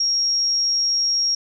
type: tone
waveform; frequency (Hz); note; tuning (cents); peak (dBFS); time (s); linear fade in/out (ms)
sine; 5588; F8; 0; -17; 0-1.35; 5
effects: none